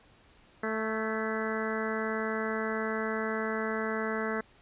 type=harmonic tone with a mistuned harmonic; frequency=220.2 Hz; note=A3; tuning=2 cents sharp; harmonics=1 / 2 / 3 / 4 / 5 / 6 / 7 / 8 / 9; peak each=-35 / -34 / -39 / -43 / -41 / -39 / -40 / -40 / -41 dBFS; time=0.63-4.41 s; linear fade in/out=5 ms; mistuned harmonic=8; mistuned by=-41 cents; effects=pink hiss -60 dBFS RMS until 4.61 s + resampled to 8000 Hz